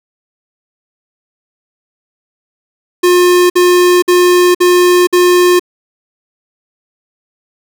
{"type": "tone bursts", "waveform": "square", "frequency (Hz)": 356.9, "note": "F4", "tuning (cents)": 38, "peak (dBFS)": -6, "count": 5, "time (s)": [3.03, 5.596], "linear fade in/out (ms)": 10, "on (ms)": 470, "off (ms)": 54, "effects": []}